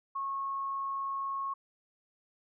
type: tone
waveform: sine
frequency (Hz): 1094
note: C#6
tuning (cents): -23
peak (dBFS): -32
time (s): 0.15-1.54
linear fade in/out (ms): 10
effects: none